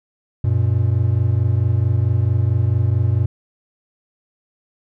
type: tone pair together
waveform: triangle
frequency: 94.29 / 118.8 Hz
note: F#2 / A#2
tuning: +33 / +33 cents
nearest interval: major third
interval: 400 cents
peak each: -15 dBFS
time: 0.44-3.26 s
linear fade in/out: 5 ms
effects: none